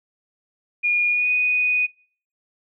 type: tone with pitch glide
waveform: sine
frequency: 2432 to 2483 Hz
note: D#7 to D#7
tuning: -40 to -4 cents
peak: -17 dBFS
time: 0.83-1.87 s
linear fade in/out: 20 ms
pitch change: +36 cents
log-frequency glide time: 1.09-1.31 s
effects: noise-tail reverb RT60 0.5 s tail -25 dB re dry